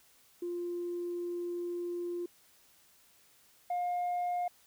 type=tone pair in turn; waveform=sine; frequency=349.3 / 710.8 Hz; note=F4 / F5; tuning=0 / +30 cents; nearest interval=octave; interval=1230 cents; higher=second; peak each=-33 / -28 dBFS; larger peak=second; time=0.42-2.26 / 3.7-4.48 s; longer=first; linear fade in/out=5 ms; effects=tanh soft clip ceiling -29 dBFS + white hiss -64 dBFS RMS until 4.66 s